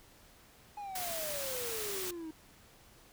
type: exponential sweep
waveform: triangle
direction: down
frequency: 842 to 310.7 Hz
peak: -38 dBFS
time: 0.77-2.31 s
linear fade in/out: 5 ms
type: noise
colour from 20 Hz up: white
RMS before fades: -39 dBFS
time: 0.95-2.11 s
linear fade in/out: 5 ms
effects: pink hiss -60 dBFS RMS until 3.12 s